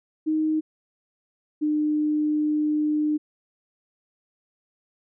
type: tone pair in turn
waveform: sine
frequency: 311.8 / 302.2 Hz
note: D#4 / D4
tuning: +4 / +50 cents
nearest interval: minor second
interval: 54 cents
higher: first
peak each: -20 dBFS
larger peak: neither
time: 0.26-0.61 / 1.61-3.18 s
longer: second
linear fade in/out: 20 ms
effects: none